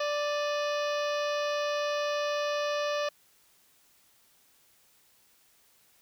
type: harmonic tone with a mistuned harmonic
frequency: 587.3 Hz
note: D5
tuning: in tune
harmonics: 1 / 2 / 3 / 4 / 5 / 6 / 7 / 8 / 9 / 10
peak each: -29 / -35 / -39 / -41 / -43 / -45 / -46 / -47 / -48 / -49 dBFS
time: 0-3.09 s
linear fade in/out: 5 ms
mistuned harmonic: 4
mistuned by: +100 cents
effects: white hiss -64 dBFS RMS until 6.01 s